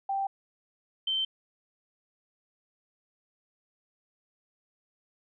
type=tone pair in turn; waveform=sine; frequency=784 / 3106 Hz; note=G5 / G7; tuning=0 / -17 cents; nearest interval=2 octaves; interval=2383 cents; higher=second; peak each=-27 / -26 dBFS; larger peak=second; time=0.09-0.27 / 1.07-1.25 s; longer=neither; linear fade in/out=5 ms; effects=none